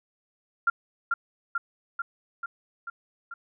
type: tone with echo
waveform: sine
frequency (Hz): 1388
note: F6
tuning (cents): -11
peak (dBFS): -18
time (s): 0.67-0.7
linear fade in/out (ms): 5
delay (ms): 440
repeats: 6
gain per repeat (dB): -3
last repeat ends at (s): 3.34
effects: none